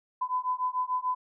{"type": "beating tone pair", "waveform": "sine", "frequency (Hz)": [1004, 1010.8], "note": ["B5", "B5"], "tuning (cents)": [28, 40], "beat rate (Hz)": 6.8, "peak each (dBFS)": [-30, -30], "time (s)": [0.21, 1.15], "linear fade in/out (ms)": 10, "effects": []}